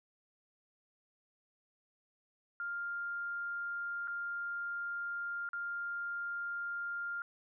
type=tone with dropouts; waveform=sine; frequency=1400 Hz; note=F6; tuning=4 cents sharp; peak=-36 dBFS; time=2.6-7.22 s; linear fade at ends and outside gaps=1 ms; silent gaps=4.074-4.08 / 5.49-5.532 s; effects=none